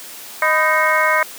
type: harmonic tone with a mistuned harmonic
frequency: 311.1 Hz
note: D#4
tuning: in tune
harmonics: 2 / 3 / 4 / 5 / 6 / 7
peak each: -20 / -20 / -20 / -20 / -20 / -20 dBFS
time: 0.42-1.23 s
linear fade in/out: 2 ms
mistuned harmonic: 3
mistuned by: +120 cents
effects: white hiss -35 dBFS RMS until 1.38 s + high-pass 200 Hz 12 dB/octave